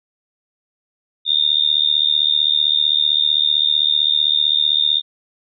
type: tone with amplitude modulation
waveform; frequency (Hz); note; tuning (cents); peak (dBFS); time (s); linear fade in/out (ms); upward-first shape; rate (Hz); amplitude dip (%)
sine; 3640; A#7; -42; -9; 1.25-5.02; 50; sine; 75.6; 100
effects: none